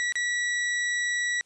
40% pulse tone with dropouts, 1939 Hz, B6, 32 cents flat, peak -24 dBFS, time 0-1.41 s, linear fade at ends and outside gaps 0 ms, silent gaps 0.123-0.155 s, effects white hiss -66 dBFS RMS until 1.45 s + resampled to 22050 Hz

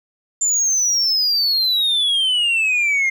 sine exponential sweep, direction down, 7220 to 2104 Hz, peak -12 dBFS, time 0.41-3.1 s, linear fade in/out 10 ms, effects tanh soft clip ceiling -14 dBFS + 9-bit

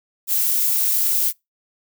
violet noise, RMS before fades -19 dBFS, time 0.27-1.33 s, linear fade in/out 50 ms, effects noise-tail reverb RT60 0.2 s tail -25 dB re dry

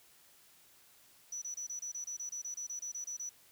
sine tone bursts, 5920 Hz, F#8, in tune, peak -38 dBFS, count 16, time 1.32-3.293 s, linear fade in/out 5 ms, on 98 ms, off 27 ms, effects white hiss -63 dBFS RMS until 3.51 s

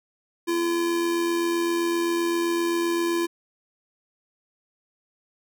square tone with amplitude modulation, 340.4 Hz, F4, 44 cents flat, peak -21 dBFS, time 0.47-3.27 s, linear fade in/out 20 ms, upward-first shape sine, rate 87.7 Hz, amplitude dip 35%, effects none

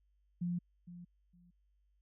sine tone with echo, 175.1 Hz, F3, 5 cents sharp, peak -33 dBFS, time 0.41-0.59 s, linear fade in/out 10 ms, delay 460 ms, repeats 2, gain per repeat -14 dB, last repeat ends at 1.51 s, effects added 50 Hz sine -70 dBFS peak until 2.01 s

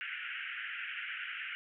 pink band-pass noise, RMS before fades -41 dBFS, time 0.01-1.55 s, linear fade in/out 0 ms, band 1400 to 3000 Hz, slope 96 dB/octave, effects none

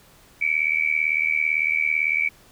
sine tone with amplitude modulation, 2293 Hz, D7, 42 cents flat, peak -15 dBFS, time 0.41-2.29 s, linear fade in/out 10 ms, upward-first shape sine, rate 77.9 Hz, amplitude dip 90%, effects pink hiss -53 dBFS RMS until 2.51 s

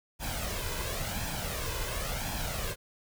pink noise with flanger, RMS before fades -34 dBFS, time 0.19-2.76 s, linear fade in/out 50 ms, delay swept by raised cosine 1.2 to 2.01 ms, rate 0.94 Hz, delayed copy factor +0.6, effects none

